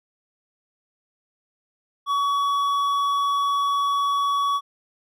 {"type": "tone with hard clipping", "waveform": "triangle", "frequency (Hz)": 1129, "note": "C#6", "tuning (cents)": 31, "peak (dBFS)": -21, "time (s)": [2.06, 4.61], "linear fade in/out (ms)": 50, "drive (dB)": 10, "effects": []}